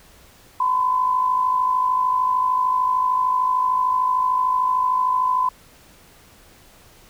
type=tone with amplitude modulation; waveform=sine; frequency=1013 Hz; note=B5; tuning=44 cents sharp; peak=-14 dBFS; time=0.6-5.49 s; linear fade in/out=5 ms; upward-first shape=sine; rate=53.3 Hz; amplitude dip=55%; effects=pink hiss -50 dBFS RMS until 7.09 s